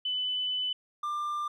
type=tone pair in turn; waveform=sine / triangle; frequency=3003 / 1191.7 Hz; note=F#7 / D6; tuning=+25 / +25 cents; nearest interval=octave + major third; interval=1600 cents; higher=first; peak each=-28 dBFS; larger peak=neither; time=0.05-0.73 / 1.03-1.48 s; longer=first; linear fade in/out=5 ms; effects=none